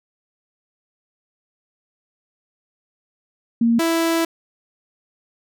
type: tone pair in turn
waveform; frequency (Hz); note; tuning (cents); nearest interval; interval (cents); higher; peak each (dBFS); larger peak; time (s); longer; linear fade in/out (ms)
sine / sawtooth; 232.2 / 330.6; A#3 / E4; -7 / +5; tritone; 612; second; -13; neither; 3.61-3.79 / 3.79-4.25; second; 5
effects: none